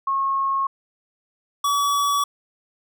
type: tone pair in turn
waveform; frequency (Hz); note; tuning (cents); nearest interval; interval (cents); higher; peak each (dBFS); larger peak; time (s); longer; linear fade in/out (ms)
sine / square; 1088 / 1139.1; C#6 / C#6; -33 / +47; minor second; 80; second; -19; neither; 0.07-0.67 / 1.64-2.24; neither; 5
effects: none